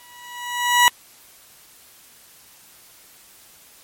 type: tone with exponential growth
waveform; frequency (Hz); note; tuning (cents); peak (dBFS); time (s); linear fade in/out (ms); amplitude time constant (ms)
20% pulse; 972; B5; -28; -4; 0-0.88; 0; 190
effects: white hiss -49 dBFS RMS until 3.83 s + MP3 64 kbps